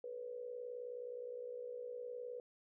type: tone with amplitude modulation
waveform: sine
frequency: 489.9 Hz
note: B4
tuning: 14 cents flat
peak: -40 dBFS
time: 0.04-2.4 s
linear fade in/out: 2 ms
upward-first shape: sine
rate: 59.4 Hz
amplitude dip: 70%
effects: none